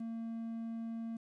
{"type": "tone with quantisation", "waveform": "triangle", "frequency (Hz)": 227.9, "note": "A#3", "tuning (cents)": -39, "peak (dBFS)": -36, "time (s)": [0, 1.17], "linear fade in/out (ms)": 5, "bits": 11, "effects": ["resampled to 22050 Hz"]}